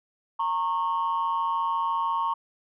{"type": "tone pair together", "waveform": "sine", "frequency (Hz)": [920, 1094.1], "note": ["A#5", "C#6"], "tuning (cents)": [-23, -23], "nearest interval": "minor third", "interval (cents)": 300, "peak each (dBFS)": -25, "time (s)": [0.39, 2.34], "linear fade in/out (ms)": 10, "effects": ["tanh soft clip ceiling -19 dBFS"]}